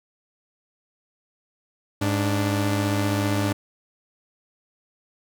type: tone pair together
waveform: sawtooth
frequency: 102.97 / 293.7 Hz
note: G#2 / D4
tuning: -14 / 0 cents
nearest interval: octave + tritone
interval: 1814 cents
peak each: -19 / -21 dBFS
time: 2.01-3.53 s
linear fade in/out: 10 ms
effects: none